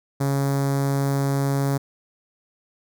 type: tone with notch filter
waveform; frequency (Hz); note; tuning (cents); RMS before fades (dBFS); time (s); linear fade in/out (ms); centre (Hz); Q
sawtooth; 138.59; C#3; 0; -22; 0.2-1.78; 10; 2800; 0.63
effects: none